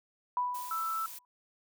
sine tone with exponential decay, 987.8 Hz, B5, in tune, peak -26 dBFS, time 0.37-1.25 s, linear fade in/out 1 ms, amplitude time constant 190 ms
blue noise, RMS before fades -45 dBFS, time 0.54-1.19 s, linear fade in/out 10 ms
sine tone, 1322 Hz, E6, 5 cents sharp, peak -31 dBFS, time 0.71-1.06 s, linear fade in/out 2 ms
effects none

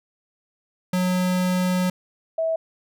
square / sine tone pair in turn, 182.4 / 650 Hz, F#3 / E5, -24 / -24 cents, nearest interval octave + minor seventh, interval 2200 cents, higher second, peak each -20 dBFS, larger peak neither, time 0.93-1.9 / 2.38-2.56 s, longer first, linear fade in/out 5 ms, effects none

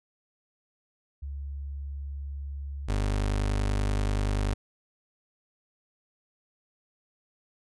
sine / 30% pulse tone pair in turn, 70 / 50.41 Hz, C#2 / G1, +18 / +49 cents, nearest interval tritone, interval 569 cents, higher first, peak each -33 / -22 dBFS, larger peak second, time 1.22-2.88 / 2.88-4.54 s, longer neither, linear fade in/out 10 ms, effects resampled to 24000 Hz

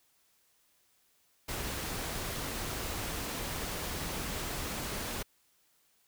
pink noise, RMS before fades -37 dBFS, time 1.48-5.23 s, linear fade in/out 10 ms, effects white hiss -70 dBFS RMS until 6.07 s

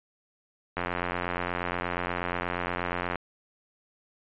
click train, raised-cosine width 0.5 ms, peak -14 dBFS, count 212, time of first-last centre 0.77-3.157 s, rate 88.4 Hz, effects resampled to 8000 Hz

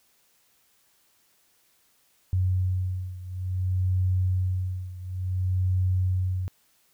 sine beating tone pair, 92.2 / 92.77 Hz, F#2 / F#2, -6 / +5 cents, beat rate 0.57 Hz, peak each -25 / -28 dBFS, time 2.33-6.48 s, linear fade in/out 0 ms, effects white hiss -65 dBFS RMS until 6.93 s

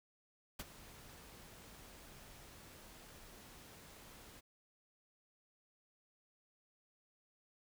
pink noise with ADSR envelope, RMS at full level -42 dBFS, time 0.59-4.41 s, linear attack 8 ms, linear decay 32 ms, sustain -15 dB, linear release 21 ms, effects none

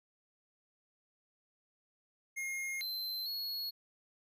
square tone with pitch steps, 2139 / 4096 / 4333 Hz, C7 / C8 / C#8, +38 / -38 / -40 cents, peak -37 dBFS, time 2.36-3.71 s, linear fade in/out 20 ms, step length 450 ms, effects none

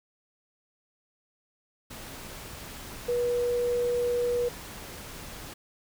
sine tone in noise, 484.2 Hz, B4, 34 cents flat, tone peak -24 dBFS, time 3.08-4.49 s, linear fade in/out 10 ms, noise pink, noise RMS -42 dBFS, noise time 1.9-5.54 s, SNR +15 dB, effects none

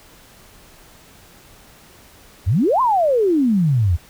sine exponential two-way sweep, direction up then down, 78.4 to 1077 to 78.4 Hz, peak -13 dBFS, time 2.46-3.97 s, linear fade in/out 20 ms, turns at 2.81 s, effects pink hiss -47 dBFS RMS until 4.09 s

